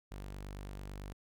sawtooth tone, 49 Hz, G1, in tune, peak -39 dBFS, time 0.11-1.13 s, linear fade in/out 10 ms, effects none

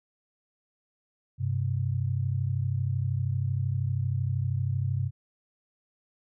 sine tone pair together, 98 / 130.81 Hz, G2 / C3, 0 / 0 cents, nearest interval perfect fourth, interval 500 cents, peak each -28 dBFS, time 1.38-5.11 s, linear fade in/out 50 ms, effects none

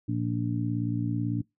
harmonic tone, 58.1 Hz, A#1, 5 cents flat, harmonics 2 / 3 / 4 / 5, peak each -29 / -35 / -34 / -31 dBFS, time 0.08-1.42 s, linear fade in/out 10 ms, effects noise-tail reverb RT60 0.2 s tail -25 dB re dry

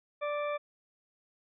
harmonic tone, 587.3 Hz, D5, in tune, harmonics 1 / 2 / 3 / 4 / 6, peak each -32 / -37 / -47 / -42 / -53 dBFS, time 0.21-0.58 s, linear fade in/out 20 ms, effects none

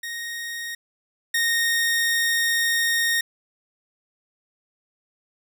sawtooth tone pair in turn, 1864.7 / 1854 Hz, A#6 / A#6, 0 / -10 cents, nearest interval unison, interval 10 cents, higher first, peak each -26 / -16 dBFS, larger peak second, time 0.03-0.75 / 1.34-3.21 s, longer second, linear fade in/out 5 ms, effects none

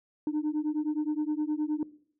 sine beating tone pair, 298.7 / 308.3 Hz, D4 / D#4, +29 / -16 cents, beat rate 9.6 Hz, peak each -27 / -29 dBFS, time 0.27-1.83 s, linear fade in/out 2 ms, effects noise-tail reverb RT60 0.6 s tail -21 dB re dry + tanh soft clip ceiling -24 dBFS

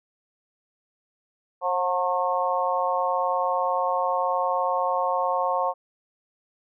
harmonic tone with a mistuned harmonic, 180.9 Hz, F#3, 39 cents flat, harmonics 3 / 4 / 5 / 6, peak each -27 / -27 / -27 / -27 dBFS, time 1.61-5.74 s, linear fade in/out 50 ms, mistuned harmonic 3, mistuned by -21 cents, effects none

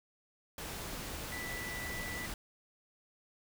sine tone in noise, 1975.5 Hz, B6, in tune, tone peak -41 dBFS, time 1.32-2.26 s, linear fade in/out 2 ms, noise pink, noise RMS -42 dBFS, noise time 0.58-2.34 s, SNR -2 dB, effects none

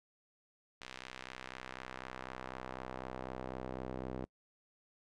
sawtooth tone with band-pass filter sweep, 64 Hz, C2, 38 cents flat, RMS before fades -45 dBFS, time 0.81-4.25 s, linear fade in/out 0 ms, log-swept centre 3000 to 400 Hz, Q 0.88, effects noise-tail reverb RT60 0.1 s tail -26 dB re dry + resampled to 22050 Hz

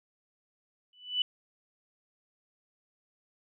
sine tone with exponential growth, 2980 Hz, F#7, 12 cents sharp, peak -22 dBFS, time 0.93-1.22 s, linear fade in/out 2 ms, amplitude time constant 62 ms, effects none

